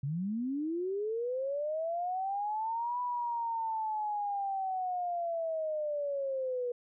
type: linear two-way sweep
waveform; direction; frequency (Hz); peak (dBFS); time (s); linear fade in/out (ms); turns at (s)
sine; up then down; 130.81 to 987.8 to 482; -31; 0.03-6.72; 5; 3
effects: none